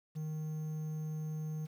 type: tone with quantisation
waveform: triangle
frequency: 155.2 Hz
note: D#3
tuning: 4 cents flat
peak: -34 dBFS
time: 0.15-1.67 s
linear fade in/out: 20 ms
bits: 10
effects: none